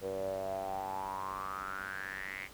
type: tone with band-pass filter sweep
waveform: sawtooth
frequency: 96 Hz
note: G2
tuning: 36 cents flat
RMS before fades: -39 dBFS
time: 0.01-2.49 s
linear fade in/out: 50 ms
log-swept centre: 490 to 2200 Hz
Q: 8.9
effects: pink hiss -54 dBFS RMS until 2.53 s